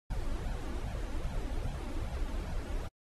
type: noise with flanger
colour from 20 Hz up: brown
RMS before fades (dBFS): -35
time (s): 0.1-2.88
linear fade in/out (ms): 5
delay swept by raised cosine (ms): 1.2 to 3.6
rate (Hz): 2.5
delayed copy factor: +0.8
effects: AAC 32 kbps